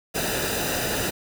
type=noise with comb filter; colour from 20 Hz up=pink; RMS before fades=-26 dBFS; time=0.14-1.11 s; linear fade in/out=20 ms; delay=0.91 ms; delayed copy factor=-0.65; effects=none